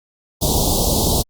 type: band-stop noise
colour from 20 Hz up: pink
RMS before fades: -17 dBFS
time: 0.41-1.23 s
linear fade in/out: 20 ms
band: 930 to 3500 Hz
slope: 48 dB/octave
effects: Opus 48 kbps